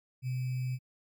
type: tone with sample-and-hold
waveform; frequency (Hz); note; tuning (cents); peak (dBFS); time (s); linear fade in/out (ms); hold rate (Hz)
sine; 127.5; C3; -44; -30; 0.22-0.79; 50; 2450
effects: MP3 96 kbps